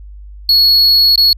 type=tone with dropouts; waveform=triangle; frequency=4355 Hz; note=C#8; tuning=31 cents flat; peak=-5 dBFS; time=0.49-1.33 s; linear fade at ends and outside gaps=2 ms; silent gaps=1.158-1.177 s; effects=added 50 Hz sine -30 dBFS peak until 1.37 s